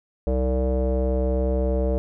square tone with low-pass filter, 64.2 Hz, C2, 32 cents flat, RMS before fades -22 dBFS, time 0.27-1.98 s, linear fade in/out 0 ms, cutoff 530 Hz, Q 8.8, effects none

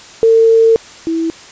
sine tone pair in turn, 452 / 327.7 Hz, A4 / E4, +47 / -10 cents, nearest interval tritone, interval 557 cents, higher first, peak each -5 / -13 dBFS, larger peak first, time 0.23-0.76 / 1.07-1.3 s, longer first, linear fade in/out 0 ms, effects white hiss -36 dBFS RMS until 1.51 s + resampled to 16000 Hz

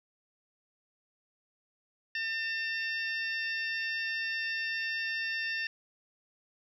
harmonic tone with a mistuned harmonic, 901 Hz, A5, 41 cents sharp, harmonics 2 / 3 / 4 / 5 / 6, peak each -33 / -37 / -45 / -46 / -43 dBFS, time 2.15-5.67 s, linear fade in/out 2 ms, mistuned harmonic 5, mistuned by +47 cents, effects 11-bit

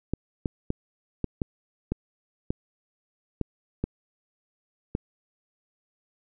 clicks, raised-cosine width 3 ms, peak -13 dBFS, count 10, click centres 0.136 / 0.458 / 0.704 / 1.243 / 1.418 / 1.92 / 2.505 / 3.413 / 3.84 / 4.951 s, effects none

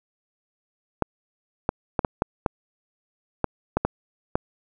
clicks, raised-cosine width 1 ms, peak -6 dBFS, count 10, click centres 1.023 / 1.691 / 1.992 / 2.048 / 2.221 / 2.462 / 3.443 / 3.77 / 3.85 / 4.355 s, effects none

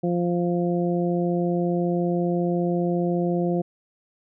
harmonic tone, 174.61 Hz, F3, in tune, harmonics 1 / 2 / 3 / 4, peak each -23 / -25 / -29 / -32 dBFS, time 0.03-3.62 s, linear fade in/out 10 ms, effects none

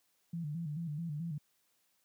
sine tone with vibrato, 158 Hz, D#3, 27 cents sharp, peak -35 dBFS, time 0.33-1.38 s, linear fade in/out 5 ms, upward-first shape square, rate 4.6 Hz, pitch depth 110 cents each way, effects white hiss -75 dBFS RMS until 2.04 s + high-pass 100 Hz 12 dB/octave

